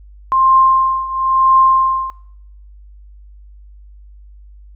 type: tone with tremolo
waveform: sine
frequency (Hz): 1055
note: C6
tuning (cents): +14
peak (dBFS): -6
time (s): 0.32-2.1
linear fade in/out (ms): 0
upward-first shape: triangle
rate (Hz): 0.99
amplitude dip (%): 85
effects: noise-tail reverb RT60 0.7 s tail -20 dB re dry + added 50 Hz sine -37 dBFS peak until 4.75 s